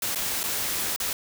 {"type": "noise with dropouts", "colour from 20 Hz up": "white", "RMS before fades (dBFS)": -28, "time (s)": [0.02, 1.13], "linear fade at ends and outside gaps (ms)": 2, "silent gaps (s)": [[0.149, 0.157], [0.432, 0.438], [0.962, 1.001]], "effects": []}